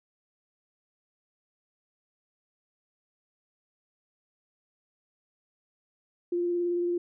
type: tone with vibrato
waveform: sine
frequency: 349.2 Hz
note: F4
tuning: in tune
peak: -25 dBFS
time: 6.32-6.98 s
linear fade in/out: 5 ms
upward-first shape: sine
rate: 18 Hz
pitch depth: 15 cents each way
effects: none